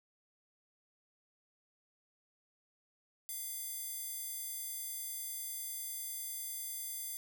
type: tone with high-pass filter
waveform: square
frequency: 690 Hz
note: F5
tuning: 21 cents flat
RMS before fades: -42 dBFS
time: 3.29-7.17 s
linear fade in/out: 0 ms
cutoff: 9800 Hz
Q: 0.89
effects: none